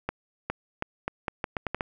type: accelerating click train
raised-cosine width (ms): 0.5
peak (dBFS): -13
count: 10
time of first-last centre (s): 0.09-1.808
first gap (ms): 410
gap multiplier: 0.79
effects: none